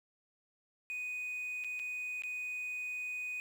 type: tone with dropouts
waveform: sine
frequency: 2489 Hz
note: D#7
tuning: in tune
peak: -34 dBFS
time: 0.9-3.4 s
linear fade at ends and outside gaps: 0 ms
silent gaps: 1.639-1.645 / 1.793-1.797 / 2.221-2.236 s
effects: tanh soft clip ceiling -36 dBFS + 10-bit